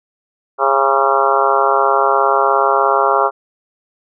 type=harmonic tone with a mistuned harmonic; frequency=136.7 Hz; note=C#3; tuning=24 cents flat; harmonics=3 / 4 / 5 / 6 / 7 / 8 / 9 / 10; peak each=-19 / -19 / -19 / -19 / -19 / -19 / -19 / -19 dBFS; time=0.58-3.31 s; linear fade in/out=50 ms; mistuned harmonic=9; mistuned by=-53 cents; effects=none